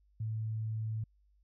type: tone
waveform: sine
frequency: 110 Hz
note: A2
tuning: in tune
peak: -33 dBFS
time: 0.2-1.04 s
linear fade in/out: 5 ms
effects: added 50 Hz sine -65 dBFS peak until 1.43 s